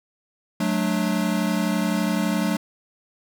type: chord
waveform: square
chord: D major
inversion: first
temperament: equal with one note detuned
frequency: 185 / 216.8 / 293.7 Hz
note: F#3 / A3 / D4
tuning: 0 / -25 / 0 cents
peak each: -25 / -25 / -28 dBFS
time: 0.6-2.57 s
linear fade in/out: 5 ms
effects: none